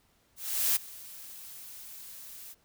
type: noise with ADSR envelope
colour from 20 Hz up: blue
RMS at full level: -25 dBFS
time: 0.36-2.55 s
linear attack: 400 ms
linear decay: 12 ms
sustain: -21 dB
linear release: 34 ms
effects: pink hiss -68 dBFS RMS until 2.64 s